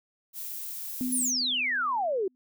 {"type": "noise", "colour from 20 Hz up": "violet", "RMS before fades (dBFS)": -37, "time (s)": [0.33, 1.33], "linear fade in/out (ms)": 50}
{"type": "tone with exponential decay", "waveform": "sine", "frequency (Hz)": 252.3, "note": "B3", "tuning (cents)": 37, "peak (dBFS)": -26, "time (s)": [1.01, 2.35], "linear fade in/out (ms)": 0, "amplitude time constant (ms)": 290}
{"type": "exponential sweep", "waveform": "sine", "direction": "down", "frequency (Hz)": [10710, 360.1], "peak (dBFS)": -25, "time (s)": [1.12, 2.28], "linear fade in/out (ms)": 5}
{"effects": []}